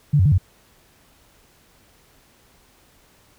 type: tone with pitch steps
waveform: sine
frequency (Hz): 146.1 / 93.1 / 147.3 / 92.9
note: D3 / F#2 / D3 / F#2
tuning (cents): -9 / +11 / +6 / +7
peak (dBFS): -12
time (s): 0.13-0.382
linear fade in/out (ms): 10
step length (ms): 63
effects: pink hiss -56 dBFS RMS until 3.38 s